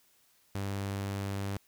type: tone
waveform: sawtooth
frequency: 99 Hz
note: G2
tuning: 18 cents sharp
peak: -29 dBFS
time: 0.55-1.57 s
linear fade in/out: 0 ms
effects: white hiss -67 dBFS RMS until 1.67 s

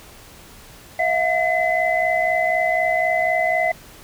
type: tone cluster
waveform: sine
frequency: 650 / 714 / 2026 Hz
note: E5 / F5 / B6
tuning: -24 / +38 / +44 cents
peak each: -21 dBFS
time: 0.99-3.72 s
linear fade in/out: 5 ms
effects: pink hiss -44 dBFS RMS until 4.03 s

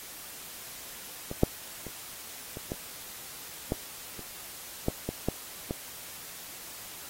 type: clicks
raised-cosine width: 2 ms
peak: -22 / -6 / -27 / -26 / -19 / -14 / -29 / -12 / -18 / -13 / -17 dBFS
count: 11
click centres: 1.314 / 1.434 / 1.867 / 2.571 / 2.719 / 3.721 / 4.193 / 4.884 / 5.09 / 5.286 / 5.709 s
effects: white hiss -44 dBFS RMS until 7.09 s + AAC 48 kbps

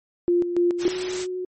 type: tone with tremolo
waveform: sine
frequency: 349.4 Hz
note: F4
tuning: 1 cent sharp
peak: -16 dBFS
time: 0.28-0.88 s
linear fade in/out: 0 ms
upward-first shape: square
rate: 3.5 Hz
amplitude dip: 60%
type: noise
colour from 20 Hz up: white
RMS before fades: -31 dBFS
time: 0.78-1.27 s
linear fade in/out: 50 ms
type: tone with vibrato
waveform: sine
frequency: 366.1 Hz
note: F#4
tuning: 18 cents flat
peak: -26 dBFS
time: 0.85-1.45 s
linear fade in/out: 5 ms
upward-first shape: sine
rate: 12 Hz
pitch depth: 8 cents each way
effects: MP3 32 kbps

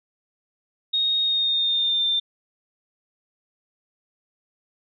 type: tone with pitch glide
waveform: sine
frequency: 3729 to 3583 Hz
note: A#7 to A7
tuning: 0 to +31 cents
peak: -19 dBFS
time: 0.93-2.2 s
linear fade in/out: 10 ms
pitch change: -69 cents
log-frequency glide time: 1.22-2.07 s
effects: none

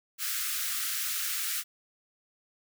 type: high-pass noise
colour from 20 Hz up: white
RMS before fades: -32 dBFS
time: 0.18-1.64 s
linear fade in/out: 50 ms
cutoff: 1200 Hz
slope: 96 dB/octave
effects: none

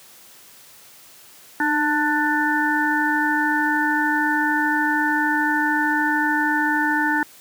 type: harmonic tone with a mistuned harmonic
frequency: 296 Hz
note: D4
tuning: 14 cents sharp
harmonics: 1 / 3 / 5 / 6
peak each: -23 / -23 / -23 / -23 dBFS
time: 1.6-7.23 s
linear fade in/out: 2 ms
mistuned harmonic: 1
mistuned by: +36 cents
effects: white hiss -47 dBFS RMS until 7.4 s + high-pass 100 Hz 12 dB/octave

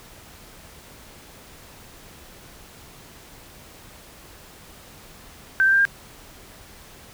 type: tone with pitch steps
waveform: sine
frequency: 1554 / 1570.2 / 1586.7 / 1603.2 Hz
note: G6 / G6 / G6 / G6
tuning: -16 / +2 / +21 / +38 cents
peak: -14 dBFS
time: 5.6-5.852 s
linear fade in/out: 0 ms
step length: 63 ms
effects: pink hiss -46 dBFS RMS until 7.13 s

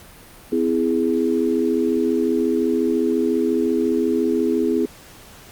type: chord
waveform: sine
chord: C augmented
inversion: none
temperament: equal with one note detuned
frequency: 255.2 / 329.6 / 415.3 Hz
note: C4 / E4 / G#4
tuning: -43 / 0 / 0 cents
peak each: -21 dBFS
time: 0.52-4.86 s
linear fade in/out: 5 ms
effects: pink hiss -44 dBFS RMS until 5.51 s + Opus 48 kbps

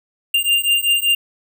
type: beating tone pair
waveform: square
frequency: 2794 / 2799.2 Hz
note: F7 / F7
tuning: 0 / +3 cents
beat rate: 5.2 Hz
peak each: -18 dBFS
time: 0.34-1.15 s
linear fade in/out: 5 ms
effects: none

